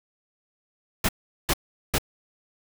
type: noise bursts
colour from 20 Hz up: pink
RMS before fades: -22 dBFS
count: 3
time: 1.04-1.984 s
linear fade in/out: 5 ms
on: 48 ms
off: 400 ms
effects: none